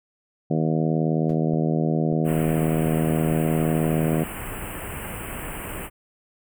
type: harmonic tone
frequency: 79.3 Hz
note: D#2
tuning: 33 cents sharp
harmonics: 2 / 3 / 4 / 5 / 6 / 7 / 8 / 9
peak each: -22 / -26 / -28 / -30 / -32 / -33 / -34 / -35 dBFS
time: 0.5-4.24 s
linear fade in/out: 10 ms
type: noise with exponential decay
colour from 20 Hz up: brown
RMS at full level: -34 dBFS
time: 1.29-1.41 s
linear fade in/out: 5 ms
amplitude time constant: 26 ms
type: clicks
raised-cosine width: 2 ms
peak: -21 dBFS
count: 7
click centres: 1.536 / 2.125 / 2.314 / 2.609 / 2.864 / 3.106 / 3.32 s
type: band-stop noise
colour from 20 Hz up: pink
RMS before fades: -33 dBFS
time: 2.24-5.9 s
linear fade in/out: 50 ms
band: 3000 to 7900 Hz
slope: 96 dB/octave
effects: none